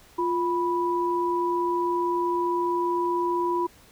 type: tone pair together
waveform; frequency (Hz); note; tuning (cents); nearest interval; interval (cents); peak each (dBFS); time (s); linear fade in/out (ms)
sine; 349.2 / 984.6; F4 / B5; 0 / -6; octave + tritone; 1794; -25; 0.18-3.67; 10
effects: pink hiss -54 dBFS RMS until 3.91 s